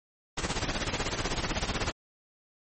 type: noise with tremolo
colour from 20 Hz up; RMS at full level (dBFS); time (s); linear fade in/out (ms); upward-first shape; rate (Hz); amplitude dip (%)
pink; -28; 0.37-1.92; 10; sine; 16; 70
effects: MP3 32 kbps